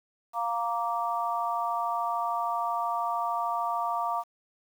harmonic tone, 233.2 Hz, A#3, 1 cent sharp, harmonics 3 / 4 / 5, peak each -31 / -31 / -31 dBFS, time 0.33-4.24 s, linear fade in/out 50 ms, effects 9-bit

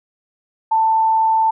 sine tone, 888 Hz, A5, 16 cents sharp, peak -12 dBFS, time 0.71-1.51 s, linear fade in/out 10 ms, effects none

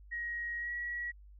sine tone with pitch glide, 1890 to 1921.9 Hz, A#6 to B6, +23 to -48 cents, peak -35 dBFS, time 0.11-1.12 s, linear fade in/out 20 ms, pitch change +29 cents, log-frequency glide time 0.59-0.72 s, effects added 50 Hz sine -52 dBFS peak until 1.39 s

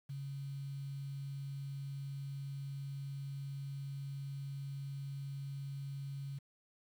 sine tone with quantisation, 138.59 Hz, C#3, in tune, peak -40 dBFS, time 0.09-6.39 s, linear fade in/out 10 ms, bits 10, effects none

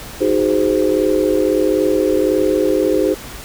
sine chord, Ab dominant seventh, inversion second, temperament just, 311.5 / 373.8 / 415.3 / 519.1 Hz, Eb4 / Gb4 / Ab4 / C5, +2 / +18 / 0 / -14 cents, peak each -18 dBFS, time 0.2-3.15 s, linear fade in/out 20 ms, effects added 50 Hz sine -40 dBFS peak until 3.44 s + pink hiss -33 dBFS RMS until 3.44 s

